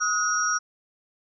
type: tone cluster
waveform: sine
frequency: 1267 / 1447 / 5690 Hz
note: D#6 / F#6 / F8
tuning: +31 / -39 / +31 cents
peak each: -26 dBFS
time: 0-0.59 s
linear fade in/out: 20 ms
effects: none